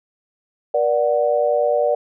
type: chord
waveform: sine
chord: Bb augmented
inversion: none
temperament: equal with one note detuned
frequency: 477.3 / 587.3 / 740 Hz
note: Bb4 / D5 / F#5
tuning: +41 / 0 / 0 cents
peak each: -20 / -17 / -23 dBFS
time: 0.74-1.95 s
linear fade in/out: 5 ms
effects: none